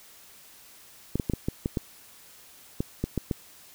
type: clicks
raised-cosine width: 3 ms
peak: -13 dBFS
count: 11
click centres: 1.156 / 1.198 / 1.298 / 1.336 / 1.485 / 1.659 / 1.772 / 2.805 / 3.04 / 3.177 / 3.312 s
effects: white hiss -52 dBFS RMS until 3.74 s